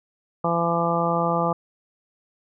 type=harmonic tone; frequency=169.3 Hz; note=E3; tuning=46 cents sharp; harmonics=1 / 2 / 3 / 4 / 5 / 6 / 7; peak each=-26 / -31 / -26 / -27 / -27 / -31 / -26 dBFS; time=0.44-1.53 s; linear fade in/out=5 ms; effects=none